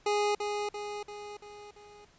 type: tone with echo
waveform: 25% pulse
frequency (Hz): 414.1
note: G#4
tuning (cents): -5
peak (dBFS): -22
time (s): 0.06-0.35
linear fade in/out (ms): 5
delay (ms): 340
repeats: 5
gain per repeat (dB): -5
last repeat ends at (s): 2.05
effects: pink hiss -62 dBFS RMS until 2.18 s + resampled to 16000 Hz